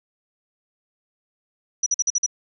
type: tone bursts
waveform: sine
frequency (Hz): 5870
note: F#8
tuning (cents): -15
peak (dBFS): -17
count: 6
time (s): 1.83-2.263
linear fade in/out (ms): 5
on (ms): 33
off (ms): 47
effects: none